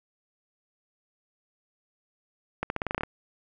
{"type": "accelerating click train", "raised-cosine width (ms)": 0.5, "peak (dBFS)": -13, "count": 10, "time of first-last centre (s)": [2.63, 3.034], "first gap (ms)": 71, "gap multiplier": 0.88, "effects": []}